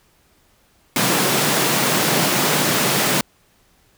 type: high-pass noise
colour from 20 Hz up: pink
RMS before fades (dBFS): -18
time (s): 0.96-3.21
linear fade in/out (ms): 2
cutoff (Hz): 130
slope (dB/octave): 48
effects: pink hiss -58 dBFS RMS until 3.97 s